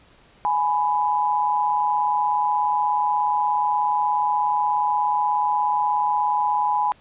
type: tone pair together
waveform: sine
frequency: 836.3 / 993 Hz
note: G#5 / B5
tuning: +12 / +9 cents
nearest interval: minor third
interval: 297 cents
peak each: -21 dBFS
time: 0.45-6.92 s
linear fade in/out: 0 ms
effects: pink hiss -54 dBFS RMS until 7 s + resampled to 8000 Hz